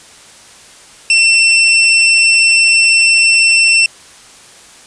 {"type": "tone", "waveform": "sawtooth", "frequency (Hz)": 2694, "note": "E7", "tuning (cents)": 37, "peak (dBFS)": -3, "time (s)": [1.1, 3.86], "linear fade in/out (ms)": 2, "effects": ["white hiss -39 dBFS RMS until 4.86 s", "resampled to 22050 Hz"]}